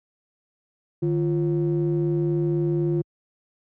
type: ring-modulated tone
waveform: triangle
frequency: 97 Hz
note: G2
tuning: 18 cents flat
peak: -15 dBFS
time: 1.02-3.02 s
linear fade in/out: 10 ms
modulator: 249 Hz
effects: high-pass 60 Hz 12 dB/octave